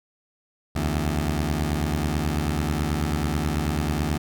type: beating tone pair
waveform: 15% pulse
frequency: 73.42 / 82.62 Hz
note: D2 / E2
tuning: 0 / +4 cents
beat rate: 9.2 Hz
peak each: -18 / -21 dBFS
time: 0.75-4.18 s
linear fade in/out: 10 ms
effects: none